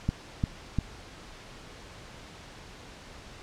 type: click train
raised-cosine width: 5 ms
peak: -13 dBFS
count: 3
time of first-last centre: 0.09-0.787 s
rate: 2.87 Hz
effects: pink hiss -47 dBFS RMS until 3.42 s + low-pass 6000 Hz 12 dB/octave